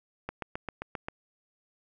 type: click train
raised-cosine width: 0.5 ms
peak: -19 dBFS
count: 7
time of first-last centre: 0.29-1.085 s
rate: 7.55 Hz
effects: none